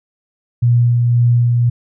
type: tone with tremolo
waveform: sine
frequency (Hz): 120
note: B2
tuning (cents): -49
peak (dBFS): -8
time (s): 0.62-1.7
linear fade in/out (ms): 10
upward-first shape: sine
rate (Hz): 1.9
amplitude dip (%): 25
effects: none